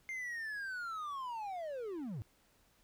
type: linear sweep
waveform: triangle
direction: down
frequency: 2117 to 93.7 Hz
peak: -37 dBFS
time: 0.09-2.22 s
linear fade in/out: 0 ms
effects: pink hiss -70 dBFS RMS until 2.83 s